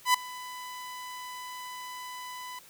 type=tone with ADSR envelope; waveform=sawtooth; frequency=999 Hz; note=B5; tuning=20 cents sharp; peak=-14 dBFS; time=0.05-2.59 s; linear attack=92 ms; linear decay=4 ms; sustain=-21 dB; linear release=4 ms; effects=white hiss -54 dBFS RMS until 2.69 s